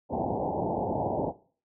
white low-pass noise, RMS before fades -29 dBFS, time 0.09-1.33 s, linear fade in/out 50 ms, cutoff 900 Hz, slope 96 dB/octave, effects noise-tail reverb RT60 0.4 s tail -17 dB re dry + high-pass 100 Hz 12 dB/octave

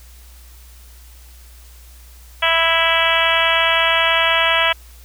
harmonic tone, 329.6 Hz, E4, in tune, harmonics 2 / 3 / 4 / 5 / 6 / 7 / 8 / 9 / 10, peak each -22 / -22 / -22 / -22 / -22 / -22 / -22 / -22 / -22 dBFS, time 2.42-4.73 s, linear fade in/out 10 ms, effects added 60 Hz sine -40 dBFS peak until 5.04 s + white hiss -48 dBFS RMS until 5.04 s

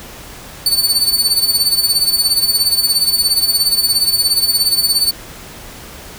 sawtooth tone with tremolo, 4497 Hz, C#8, 24 cents sharp, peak -6 dBFS, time 0.66-5.11 s, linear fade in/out 2 ms, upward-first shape sine, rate 17 Hz, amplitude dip 70%, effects pink hiss -34 dBFS RMS until 6.18 s

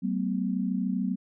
sine tone cluster, 190.3 / 223.2 / 250.5 Hz, F#3 / A3 / B3, +49 / +25 / +25 cents, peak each -28 / -33 / -30 dBFS, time 0.02-1.16 s, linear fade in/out 20 ms, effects none

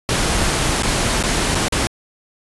pink noise with dropouts, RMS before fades -18 dBFS, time 0.09-1.87 s, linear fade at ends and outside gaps 0 ms, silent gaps 0.823-0.833 / 1.227-1.237 / 1.547-1.553 / 1.683-1.724 s, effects resampled to 24000 Hz

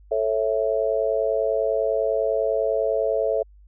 sine chord, A major, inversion none, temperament just, 440 / 550 / 660 Hz, A4 / C#5 / E5, 0 / -14 / +2 cents, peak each -24 dBFS, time 0.11-3.43 s, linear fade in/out 10 ms, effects added 50 Hz sine -47 dBFS peak until 3.67 s

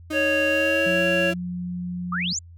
35% pulse tone with pitch glide, 309.9 to 336 Hz, D#4 to E4, -7 to +33 cents, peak -25 dBFS, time 0.1-1.34 s, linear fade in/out 10 ms, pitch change +140 cents, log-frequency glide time 0.46-1.06 s
harmonic tone, 554 Hz, C#5, 1 cent flat, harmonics 1 / 3 / 5, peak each -22 / -25 / -24 dBFS, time 0.12-1.34 s, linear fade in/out 50 ms
sine tone, 177.7 Hz, F3, 30 cents sharp, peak -27 dBFS, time 0.86-2.33 s, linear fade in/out 5 ms
sine exponential sweep, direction up, 1141 to 7390 Hz, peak -24 dBFS, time 2.12-2.39 s, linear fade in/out 5 ms
effects added 85 Hz sine -42 dBFS peak until 2.57 s

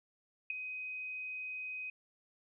sine tone with ADSR envelope, 2513 Hz, D#7, 17 cents sharp, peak -29 dBFS, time 0.5-1.9 s, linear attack 4 ms, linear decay 7 ms, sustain -10 dB, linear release 4 ms, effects none

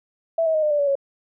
sine tone with pitch steps, 659.3 / 640.5 / 622.3 / 604.6 / 587.4 / 570.6 / 554.4 Hz, E5 / E5 / D#5 / D#5 / D5 / C#5 / C#5, 0 / -50 / 0 / -50 / 0 / +50 / 0 cents, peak -17 dBFS, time 0.38-0.954 s, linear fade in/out 5 ms, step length 82 ms, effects none

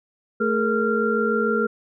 sine tone cluster, 221.3 / 420.7 / 467.4 / 1384 Hz, A3 / G#4 / A#4 / F6, +10 / +22 / +5 / -16 cents, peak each -24 dBFS, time 0.4-1.67 s, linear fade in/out 10 ms, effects none

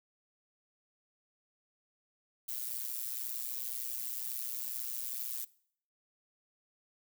violet noise with amplitude modulation, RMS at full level -35 dBFS, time 2.48-5.45 s, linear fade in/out 10 ms, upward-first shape sine, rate 122 Hz, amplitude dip 85%, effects noise-tail reverb RT60 0.6 s tail -21 dB re dry

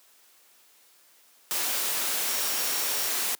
sine tone in noise, 5588 Hz, F8, in tune, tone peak -37 dBFS, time 2.29-3.09 s, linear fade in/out 0 ms, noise white, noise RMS -28 dBFS, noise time 1.51-3.35 s, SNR -12 dB, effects white hiss -59 dBFS RMS until 3.39 s + high-pass 300 Hz 12 dB/octave

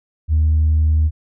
sine tone, 77.78 Hz, D#2, in tune, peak -10 dBFS, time 0.28-1.11 s, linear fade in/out 50 ms, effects tanh soft clip ceiling -9 dBFS

